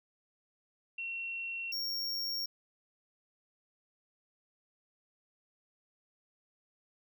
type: tone pair in turn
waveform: sine / square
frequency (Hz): 2725 / 5532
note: F7 / F8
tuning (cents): -43 / -17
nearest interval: octave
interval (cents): 1226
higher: second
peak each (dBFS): -36 / -34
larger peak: second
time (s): 0.98-1.72 / 1.72-2.46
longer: neither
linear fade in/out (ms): 5
effects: none

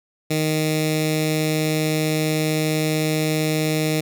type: tone with notch filter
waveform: 10% pulse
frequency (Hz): 155.5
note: D#3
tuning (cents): -1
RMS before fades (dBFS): -21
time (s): 0.3-4.01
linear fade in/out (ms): 10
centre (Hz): 980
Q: 0.69
effects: none

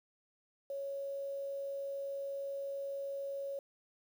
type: tone with quantisation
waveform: sine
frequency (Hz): 554.4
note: C#5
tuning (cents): 0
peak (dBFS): -37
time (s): 0.7-3.59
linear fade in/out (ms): 2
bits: 10
effects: none

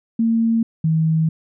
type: tone pair in turn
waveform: sine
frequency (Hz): 227.7 / 159.85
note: A#3 / D#3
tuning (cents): -40 / +47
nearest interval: tritone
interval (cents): 613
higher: first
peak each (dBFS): -14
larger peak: neither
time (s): 0.19-0.63 / 0.84-1.29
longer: second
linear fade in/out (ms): 5
effects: none

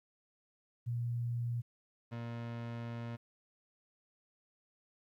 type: tone pair in turn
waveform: sine / 30% pulse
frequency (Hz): 119.1 / 117.39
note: A#2 / A#2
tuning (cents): +38 / +13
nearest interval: unison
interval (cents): 25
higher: first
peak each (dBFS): -33 / -37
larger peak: first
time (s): 0.86-1.62 / 2.11-3.17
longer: second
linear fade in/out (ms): 20
effects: low-pass 3000 Hz 12 dB/octave + 12-bit

